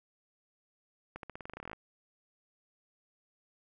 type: accelerating click train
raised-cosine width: 0.5 ms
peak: -27 dBFS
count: 16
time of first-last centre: 1.16-1.732 s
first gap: 72 ms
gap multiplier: 0.9
effects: none